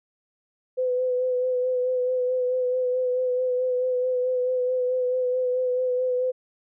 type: tone with vibrato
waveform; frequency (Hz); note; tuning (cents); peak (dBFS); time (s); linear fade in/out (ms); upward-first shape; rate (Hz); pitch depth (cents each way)
sine; 504; B4; +35; -21; 0.77-6.32; 20; sine; 4.6; 25
effects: none